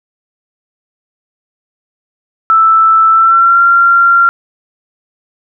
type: tone with pitch glide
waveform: sine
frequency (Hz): 1321 to 1379.5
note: E6 to F6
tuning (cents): +3 to -22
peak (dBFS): -4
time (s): 2.5-4.29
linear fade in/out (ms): 0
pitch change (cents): +75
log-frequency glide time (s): 3.1-3.6
effects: none